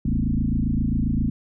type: tone with frequency modulation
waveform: sine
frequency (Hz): 139.9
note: C#3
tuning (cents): +16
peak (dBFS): -19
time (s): 0.05-1.3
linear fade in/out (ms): 5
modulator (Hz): 27.5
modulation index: 4.4
effects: none